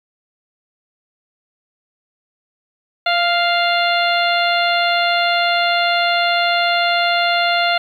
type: harmonic tone with a mistuned harmonic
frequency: 698.5 Hz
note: F5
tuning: in tune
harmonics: 1 / 2 / 3 / 4 / 5 / 6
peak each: -17 / -20 / -22 / -23 / -24 / -25 dBFS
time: 3.06-7.78 s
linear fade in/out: 5 ms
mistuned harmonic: 1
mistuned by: -18 cents
effects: 8-bit